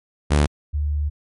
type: tone pair in turn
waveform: sawtooth / sine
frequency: 73.42 / 73.74 Hz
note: D2 / D2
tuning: 0 / +8 cents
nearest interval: unison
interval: 8 cents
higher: second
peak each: -10 / -19 dBFS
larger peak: first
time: 0.3-0.47 / 0.73-1.1 s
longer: second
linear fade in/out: 20 ms
effects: MP3 48 kbps